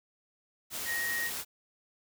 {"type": "tone in noise", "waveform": "sine", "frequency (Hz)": 1878, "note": "A#6", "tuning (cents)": 12, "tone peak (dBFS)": -31, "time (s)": [0.85, 1.31], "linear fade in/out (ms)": 50, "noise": "white", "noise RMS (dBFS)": -37, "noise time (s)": [0.7, 1.45], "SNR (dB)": 3, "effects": []}